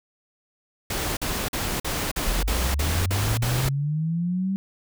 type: noise bursts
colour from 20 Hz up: pink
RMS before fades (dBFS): -27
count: 9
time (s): 0.9-3.69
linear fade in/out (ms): 5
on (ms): 270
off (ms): 45
type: linear sweep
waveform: sine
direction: up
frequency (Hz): 36 to 196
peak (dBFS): -22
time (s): 2.26-4.56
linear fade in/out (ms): 0
effects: none